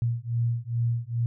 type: beating tone pair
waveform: sine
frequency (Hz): 116.54 / 118.94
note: A#2 / A#2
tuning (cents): 0 / +35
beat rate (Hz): 2.4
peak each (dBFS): -27 / -27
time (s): 0.02-1.26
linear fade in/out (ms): 0
effects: none